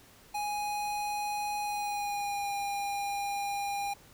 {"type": "tone with pitch glide", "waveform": "square", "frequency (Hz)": [830, 806.4], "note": ["G#5", "G5"], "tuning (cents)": [-1, 49], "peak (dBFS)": -32, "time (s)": [0.34, 3.94], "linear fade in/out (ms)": 10, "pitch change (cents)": -50, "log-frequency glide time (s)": [1.62, 2.55], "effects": ["pink hiss -57 dBFS RMS until 4.13 s"]}